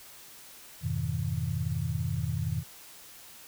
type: chord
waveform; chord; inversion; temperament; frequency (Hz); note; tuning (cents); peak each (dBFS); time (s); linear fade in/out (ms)
sine; F half-diminished seventh; none; just; 87.31 / 104.77 / 125.72 / 157.15; F2 / Ab2 / Cb3 / Eb3; 0 / +16 / +31 / +18; -34 / -35 / -33 / -33; 0.81-2.64; 50
effects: white hiss -50 dBFS RMS until 3.47 s